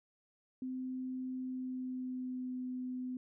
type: tone with pitch glide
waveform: sine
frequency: 257.2 to 253.2 Hz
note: C4 to B3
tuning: -30 to +43 cents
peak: -37 dBFS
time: 0.62-3.17 s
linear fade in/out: 2 ms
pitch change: -27 cents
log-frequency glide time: 1.35-2.58 s
effects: none